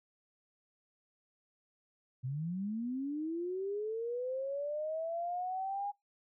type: linear sweep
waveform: sine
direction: up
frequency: 122.3 to 820 Hz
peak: -34 dBFS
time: 2.23-5.92 s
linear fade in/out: 20 ms
effects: noise-tail reverb RT60 0.2 s tail -26 dB re dry